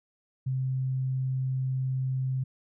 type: tone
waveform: sine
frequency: 130.81 Hz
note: C3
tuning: in tune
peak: -26 dBFS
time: 0.46-2.44 s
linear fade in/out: 10 ms
effects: none